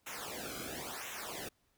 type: noise with flanger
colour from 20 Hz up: pink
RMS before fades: -43 dBFS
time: 0.06-1.49 s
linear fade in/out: 10 ms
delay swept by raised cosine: 0.21 to 1.11 ms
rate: 0.97 Hz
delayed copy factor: -1
effects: pink hiss -75 dBFS RMS until 1.77 s